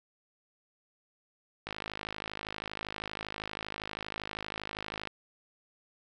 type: click train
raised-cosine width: 0.3 ms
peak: -20 dBFS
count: 180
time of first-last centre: 1.67-5.073 s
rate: 52.6 Hz
effects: none